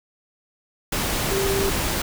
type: tone in noise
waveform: sine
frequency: 392 Hz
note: G4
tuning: in tune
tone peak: -22 dBFS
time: 1.31-1.7 s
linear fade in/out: 5 ms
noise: pink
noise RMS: -24 dBFS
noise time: 0.92-2.02 s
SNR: -1 dB
effects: none